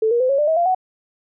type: tone with pitch steps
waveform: sine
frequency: 440 / 474.3 / 511.3 / 551.2 / 594.2 / 640.5 / 690.4 / 744.3 Hz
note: A4 / A#4 / C5 / C#5 / D5 / E5 / F5 / F#5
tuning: 0 / +30 / -40 / -10 / +20 / -50 / -20 / +10 cents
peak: -14 dBFS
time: 0.02-0.748 s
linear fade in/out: 5 ms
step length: 91 ms
effects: none